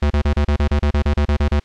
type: tone bursts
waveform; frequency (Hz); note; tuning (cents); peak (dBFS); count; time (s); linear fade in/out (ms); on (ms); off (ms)
square; 73.1; D2; -7; -14; 14; 0.02-1.598; 5; 83; 32
effects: white hiss -54 dBFS RMS until 1.64 s + low-pass 4000 Hz 12 dB/octave